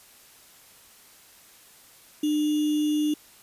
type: tone with sample-and-hold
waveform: sine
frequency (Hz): 300.5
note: D4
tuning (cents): +40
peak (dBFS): -21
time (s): 2.23-3.14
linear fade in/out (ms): 5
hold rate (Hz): 3150
effects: white hiss -53 dBFS RMS until 3.42 s + resampled to 32000 Hz